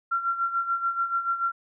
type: tone with tremolo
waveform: sine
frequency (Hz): 1369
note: F6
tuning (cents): -35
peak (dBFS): -21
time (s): 0.11-1.52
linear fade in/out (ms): 10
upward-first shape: sine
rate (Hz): 6.9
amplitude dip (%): 70
effects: none